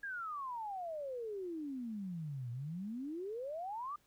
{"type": "exponential two-way sweep", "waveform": "sine", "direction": "down then up", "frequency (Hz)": [1664, 116.54, 1224], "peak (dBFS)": -39, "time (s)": [0.03, 3.96], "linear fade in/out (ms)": 5, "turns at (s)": 2.51, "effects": ["pink hiss -72 dBFS RMS until 4.06 s"]}